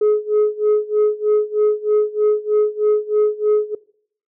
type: tone with tremolo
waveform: sine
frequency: 422.9 Hz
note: G#4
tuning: 31 cents sharp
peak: -8 dBFS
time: 0.01-3.75 s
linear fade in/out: 5 ms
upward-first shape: sine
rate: 3.2 Hz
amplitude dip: 90%
effects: noise-tail reverb RT60 0.6 s tail -22 dB re dry + tanh soft clip ceiling -10 dBFS